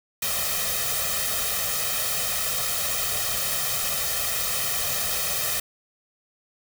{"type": "noise with comb filter", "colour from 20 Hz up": "white", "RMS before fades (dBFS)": -26, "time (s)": [0.22, 5.6], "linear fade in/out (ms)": 5, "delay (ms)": 1.6, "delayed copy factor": 0.95, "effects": []}